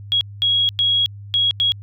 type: tone bursts at uneven times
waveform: sine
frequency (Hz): 3312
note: G#7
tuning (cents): -5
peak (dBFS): -14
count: 5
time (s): 0.12-0.21 / 0.42-0.69 / 0.79-1.06 / 1.34-1.51 / 1.6-1.72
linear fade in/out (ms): 0
effects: added 101 Hz sine -33 dBFS peak until 1.82 s